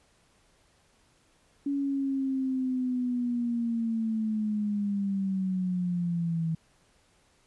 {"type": "linear sweep", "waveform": "sine", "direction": "down", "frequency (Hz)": [282.7, 161], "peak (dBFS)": -26, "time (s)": [1.66, 6.55], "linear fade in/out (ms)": 5, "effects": ["pink hiss -65 dBFS RMS until 7.46 s", "resampled to 24000 Hz"]}